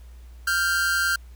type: tone pair together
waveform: 45% pulse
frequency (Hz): 1397.5 / 1568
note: F6 / G6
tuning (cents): +1 / 0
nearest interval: major second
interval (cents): 199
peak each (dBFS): -24 / -23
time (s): 0.47-1.16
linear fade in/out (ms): 5
effects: added 60 Hz sine -41 dBFS peak until 1.35 s + pink hiss -59 dBFS RMS until 1.35 s